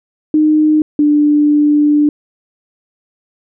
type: tone pair in turn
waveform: sine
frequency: 306.8 / 295.8 Hz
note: D#4 / D4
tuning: -24 / +13 cents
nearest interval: minor second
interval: 63 cents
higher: first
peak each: -7 dBFS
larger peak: neither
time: 0.34-0.82 / 0.99-2.09 s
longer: second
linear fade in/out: 2 ms
effects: none